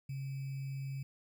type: tone with sample-and-hold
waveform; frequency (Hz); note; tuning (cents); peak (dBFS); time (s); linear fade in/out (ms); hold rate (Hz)
sine; 135.8; C#3; -35; -37; 0.09-1.03; 5; 2450
effects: none